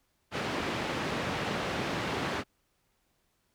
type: band-pass noise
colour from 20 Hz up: pink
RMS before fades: -33 dBFS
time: 0.31-2.44 s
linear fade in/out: 50 ms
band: 130 to 3200 Hz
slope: 12 dB/octave
effects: pink hiss -74 dBFS RMS until 3.54 s